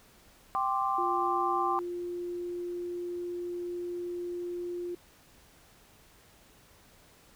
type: chord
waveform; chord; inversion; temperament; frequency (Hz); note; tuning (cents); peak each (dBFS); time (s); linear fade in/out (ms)
sine; G suspended fourth; none; equal; 784 / 1046.5 / 1174.7; G5 / C6 / D6; 0 / 0 / 0; -31; 0.55-1.79; 0
type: tone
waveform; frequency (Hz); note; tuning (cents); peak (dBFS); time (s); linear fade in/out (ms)
sine; 351.3; F4; +10; -33; 0.98-4.95; 5
effects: pink hiss -59 dBFS RMS until 7.35 s